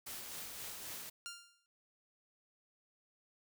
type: noise with tremolo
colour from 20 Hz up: white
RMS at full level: -45 dBFS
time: 0.06-1.1 s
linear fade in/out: 10 ms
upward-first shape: sine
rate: 3.8 Hz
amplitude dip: 30%
type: tone with exponential decay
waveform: 10% pulse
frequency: 1396.9 Hz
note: F6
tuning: in tune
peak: -33 dBFS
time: 1.26-1.66 s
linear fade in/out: 0 ms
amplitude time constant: 86 ms
effects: none